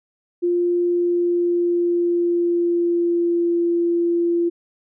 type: tone with pitch glide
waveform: sine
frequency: 350 to 342.6 Hz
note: F4 to F4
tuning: +4 to -33 cents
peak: -16 dBFS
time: 0.42-4.5 s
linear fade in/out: 20 ms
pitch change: -37 cents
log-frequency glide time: 0.81-3.59 s
effects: none

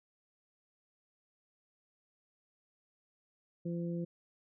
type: harmonic tone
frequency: 171.1 Hz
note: F3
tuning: 35 cents flat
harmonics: 1 / 2 / 3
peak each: -35 / -41 / -45 dBFS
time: 3.65-4.05 s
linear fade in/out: 10 ms
effects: none

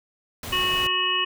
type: noise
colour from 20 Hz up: pink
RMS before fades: -34 dBFS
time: 0.43-0.87 s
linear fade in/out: 2 ms
type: harmonic tone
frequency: 366.4 Hz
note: F#4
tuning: 17 cents flat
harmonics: 1 / 3 / 5 / 7 / 8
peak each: -34 / -27 / -31 / -28 / -23 dBFS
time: 0.52-1.25 s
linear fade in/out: 10 ms
effects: none

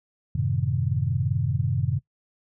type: chord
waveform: sine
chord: F# diminished seventh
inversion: none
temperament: equal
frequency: 92.5 / 110 / 130.81 / 155.56 Hz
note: F#2 / A2 / C3 / Eb3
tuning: 0 / 0 / 0 / 0 cents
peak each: -28 / -28 / -25 / -30 dBFS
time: 0.35-1.99 s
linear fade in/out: 5 ms
effects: noise-tail reverb RT60 0.1 s tail -20 dB re dry

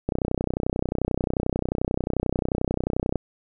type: click train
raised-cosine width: 2 ms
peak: -10 dBFS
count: 97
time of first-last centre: 0.09-3.157 s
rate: 31.3 Hz
effects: none

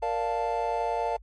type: chord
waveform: triangle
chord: Bb major seventh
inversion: none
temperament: equal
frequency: 466.2 / 587.3 / 698.5 / 880 Hz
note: Bb4 / D5 / F5 / A5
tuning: 0 / 0 / 0 / 0 cents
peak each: -30 / -32 / -28 / -28 dBFS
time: 0.02-1.17 s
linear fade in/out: 10 ms
effects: added 50 Hz sine -47 dBFS peak until 1.22 s + MP3 48 kbps

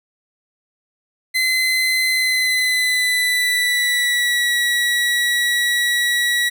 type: tone with pitch glide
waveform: 30% pulse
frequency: 2045 to 1930.2 Hz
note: C7 to B6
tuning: -40 to -40 cents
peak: -13 dBFS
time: 1.34-6.5 s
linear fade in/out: 20 ms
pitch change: -100 cents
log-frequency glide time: 2.11-4.53 s
effects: none

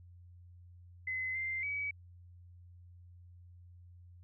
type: tone with pitch steps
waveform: sine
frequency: 2040 / 2088 / 2276 Hz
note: C7 / C7 / C#7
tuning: -44 / -4 / +45 cents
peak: -34 dBFS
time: 1.07-1.91 s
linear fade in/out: 5 ms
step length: 280 ms
effects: added 88 Hz sine -53 dBFS peak until 4.23 s

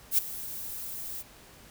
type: noise with ADSR envelope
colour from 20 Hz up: violet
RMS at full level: -21 dBFS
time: 0.11-1.23 s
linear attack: 72 ms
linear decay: 8 ms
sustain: -17 dB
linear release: 23 ms
effects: pink hiss -53 dBFS RMS until 1.7 s

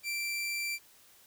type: tone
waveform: sawtooth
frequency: 2349 Hz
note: D7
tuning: in tune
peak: -29 dBFS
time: 0.03-0.79 s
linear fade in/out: 50 ms
effects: white hiss -60 dBFS RMS until 1.26 s

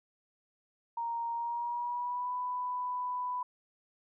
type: tone with pitch glide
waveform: sine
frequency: 932.3 to 993.5 Hz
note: A#5 to B5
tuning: 0 to +10 cents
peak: -32 dBFS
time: 0.97-3.43 s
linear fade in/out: 5 ms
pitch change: +110 cents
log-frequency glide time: 1.33-2.33 s
effects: none

